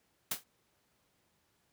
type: noise with exponential decay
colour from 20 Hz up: white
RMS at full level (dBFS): -29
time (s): 0.31-0.44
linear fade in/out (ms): 5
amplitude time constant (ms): 27
effects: pink hiss -74 dBFS RMS until 1.72 s + high-pass 80 Hz 12 dB/octave

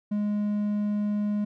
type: tone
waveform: triangle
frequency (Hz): 207.7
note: G#3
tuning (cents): 0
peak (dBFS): -22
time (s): 0.11-1.45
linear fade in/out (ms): 10
effects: none

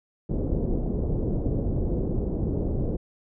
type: low-pass noise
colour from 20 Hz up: pink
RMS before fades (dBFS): -26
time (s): 0.29-2.97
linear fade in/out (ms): 10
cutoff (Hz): 480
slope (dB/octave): 24
effects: none

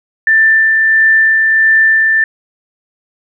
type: tone with tremolo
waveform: sine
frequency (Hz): 1776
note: A6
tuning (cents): +16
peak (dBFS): -5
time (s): 0.27-2.24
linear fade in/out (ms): 2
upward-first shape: sine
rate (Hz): 1.5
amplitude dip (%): 25
effects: none

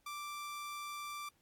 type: tone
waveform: sawtooth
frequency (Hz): 1174.7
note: D6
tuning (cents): 0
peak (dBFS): -38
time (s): 0.06-1.29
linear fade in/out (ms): 5
effects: pink hiss -75 dBFS RMS until 1.41 s + AAC 64 kbps

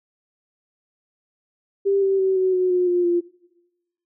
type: tone with pitch steps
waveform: sine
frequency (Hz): 395.4 / 388.2 / 381 / 374.1 / 367.2 / 360.5 / 353.9 / 347.4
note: G4 / G4 / G4 / F#4 / F#4 / F#4 / F4 / F4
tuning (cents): +15 / -17 / -49 / +19 / -13 / -45 / +23 / -9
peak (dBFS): -16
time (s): 1.85-3.21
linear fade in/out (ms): 20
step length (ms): 170
effects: noise-tail reverb RT60 1.0 s tail -21 dB re dry

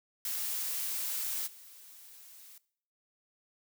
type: noise with level steps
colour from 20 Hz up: blue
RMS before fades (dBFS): -35 / -53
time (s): 0.25-2.58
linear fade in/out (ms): 2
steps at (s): 1.46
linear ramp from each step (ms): 20
effects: noise-tail reverb RT60 0.6 s tail -20 dB re dry

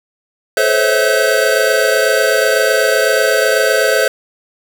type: tone cluster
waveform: square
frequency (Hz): 433.2 / 516 / 544 / 651 / 1526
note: A4 / C5 / C#5 / E5 / G6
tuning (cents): -27 / -24 / -33 / -22 / -47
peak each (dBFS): -18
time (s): 0.57-4.08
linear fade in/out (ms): 2
effects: none

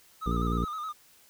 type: tone with vibrato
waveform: triangle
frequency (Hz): 1244.5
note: D#6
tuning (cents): 0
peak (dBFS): -31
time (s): 0.21-0.93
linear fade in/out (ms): 20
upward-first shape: square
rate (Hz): 9.6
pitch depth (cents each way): 49
type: harmonic tone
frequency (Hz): 58.27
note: A#1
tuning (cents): 0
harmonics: 1 / 2 / 3 / 4 / 5 / 6 / 7 / 8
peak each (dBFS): -29 / -35 / -32 / -35 / -37 / -44 / -39 / -42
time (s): 0.26-0.65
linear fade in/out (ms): 5
effects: white hiss -59 dBFS RMS until 1.29 s

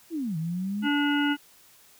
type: linear two-way sweep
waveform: sine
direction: down then up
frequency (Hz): 349.2 to 155.56 to 219.7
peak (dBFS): -27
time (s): 0.1-0.89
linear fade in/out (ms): 50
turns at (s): 0.37
type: harmonic tone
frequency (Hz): 289.8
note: D4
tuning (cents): -23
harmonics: 1 / 3 / 5 / 7 / 9 / 10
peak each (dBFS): -23 / -33 / -29 / -37 / -41 / -33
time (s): 0.82-1.37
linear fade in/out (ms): 50
effects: white hiss -56 dBFS RMS until 1.99 s

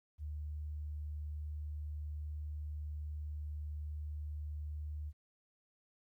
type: tone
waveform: sine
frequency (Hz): 75.1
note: D2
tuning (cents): +39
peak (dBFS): -39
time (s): 0.18-5.13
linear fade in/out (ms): 50
effects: 13-bit

